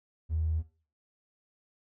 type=tone; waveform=triangle; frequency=79.7 Hz; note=D#2; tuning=42 cents sharp; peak=-23 dBFS; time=0.29-0.63 s; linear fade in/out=50 ms; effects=noise-tail reverb RT60 0.4 s tail -18 dB re dry + tanh soft clip ceiling -24 dBFS